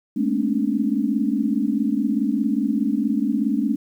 sine tone cluster, 209.5 / 226.4 / 267.2 / 292 Hz, G#3 / A3 / C4 / D4, +15 / +50 / +36 / -10 cents, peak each -24 dBFS, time 0.16-3.76 s, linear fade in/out 10 ms, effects 9-bit

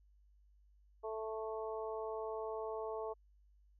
harmonic tone, 220 Hz, A3, in tune, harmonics 2 / 3 / 4 / 5, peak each -41 / -45 / -47 / -49 dBFS, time 1.03-3.14 s, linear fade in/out 20 ms, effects added 50 Hz sine -64 dBFS peak until 3.79 s

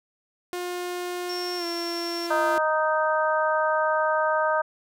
sawtooth tone with pitch glide, 356.4 to 341.3 Hz, F4 to F4, +35 to -40 cents, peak -25 dBFS, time 0.53-2.58 s, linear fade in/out 0 ms, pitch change -75 cents, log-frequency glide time 1.57-1.65 s
sine tone, 5450 Hz, F8, 43 cents flat, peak -32 dBFS, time 1.29-2.27 s, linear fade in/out 5 ms
harmonic tone, 311.1 Hz, D#4, in tune, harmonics 2 / 3 / 4 / 5, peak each -24 / -26 / -27 / -28 dBFS, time 2.3-4.62 s, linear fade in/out 10 ms
effects none

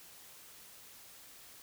silence, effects white hiss -55 dBFS RMS until 1.62 s

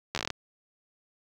slowing click train, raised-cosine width 0.2 ms, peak -12 dBFS, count 9, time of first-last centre 0.15-0.303 s, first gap 12 ms, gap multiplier 1.13, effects high-pass 60 Hz 12 dB/octave + 9-bit

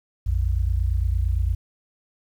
sine tone pair together, 57.73 / 86.5 Hz, A#1 / F2, -16 / -16 cents, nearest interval perfect fifth, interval 700 cents, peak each -21 / -23 dBFS, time 0.26-1.55 s, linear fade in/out 10 ms, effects 9-bit

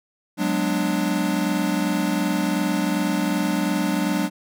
square chord, G# half-diminished seventh, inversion third, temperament equal with one note detuned, 185 / 207.7 / 246.9 / 295 Hz, F#3 / G#3 / B3 / D4, 0 / 0 / 0 / +8 cents, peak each -26 / -27 / -30 / -25 dBFS, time 0.37-4.3 s, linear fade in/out 50 ms, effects none

